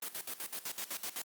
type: noise with tremolo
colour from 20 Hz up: white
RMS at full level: -39 dBFS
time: 0.02-1.22 s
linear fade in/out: 5 ms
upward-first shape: square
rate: 7.9 Hz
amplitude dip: 80%
effects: high-pass 200 Hz 12 dB/octave + Opus 24 kbps